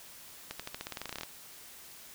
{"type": "accelerating click train", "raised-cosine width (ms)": 0.2, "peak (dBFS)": -20, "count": 16, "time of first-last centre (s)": [0.51, 1.233], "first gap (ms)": 86, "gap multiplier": 0.91, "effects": ["white hiss -51 dBFS RMS until 2.14 s"]}